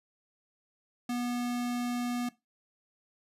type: tone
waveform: square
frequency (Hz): 243.2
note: B3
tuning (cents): -26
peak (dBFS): -31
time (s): 1.09-2.29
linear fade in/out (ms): 5
effects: noise-tail reverb RT60 0.2 s tail -18 dB re dry + resampled to 32000 Hz